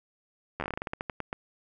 slowing click train, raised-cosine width 0.5 ms, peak -17 dBFS, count 16, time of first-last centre 0.6-1.329 s, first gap 11 ms, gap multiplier 1.19, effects none

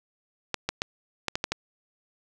clicks, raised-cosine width 0.2 ms, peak -9 dBFS, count 7, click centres 0.543 / 0.69 / 0.819 / 1.283 / 1.355 / 1.441 / 1.52 s, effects none

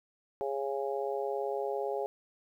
harmonic tone, 137.7 Hz, C#3, 11 cents flat, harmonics 3 / 4 / 5 / 6, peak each -34 / -36 / -39 / -39 dBFS, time 0.41-2.06 s, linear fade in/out 0 ms, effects 11-bit

